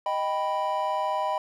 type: chord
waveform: triangle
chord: Eb augmented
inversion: none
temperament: equal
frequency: 622.3 / 784 / 987.8 Hz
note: Eb5 / G5 / B5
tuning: 0 / 0 / 0 cents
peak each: -28 / -28 / -26 dBFS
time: 0.06-1.38 s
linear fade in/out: 2 ms
effects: none